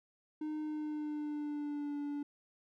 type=tone with pitch glide; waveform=triangle; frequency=306.4 to 289.2 Hz; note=D#4 to D4; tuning=-27 to -27 cents; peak=-34 dBFS; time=0.41-2.23 s; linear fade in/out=5 ms; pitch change=-100 cents; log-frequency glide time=0.61-1.97 s; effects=none